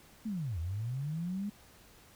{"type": "linear two-way sweep", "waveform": "sine", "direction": "down then up", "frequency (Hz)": [230.2, 77.78, 209.8], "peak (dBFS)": -33, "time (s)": [0.25, 1.5], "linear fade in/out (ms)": 10, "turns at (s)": 0.59, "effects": ["pink hiss -59 dBFS RMS until 2.15 s"]}